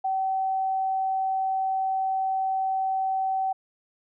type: tone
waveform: sine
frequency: 765 Hz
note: G5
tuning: 42 cents flat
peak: -23 dBFS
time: 0.04-3.53 s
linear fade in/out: 10 ms
effects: none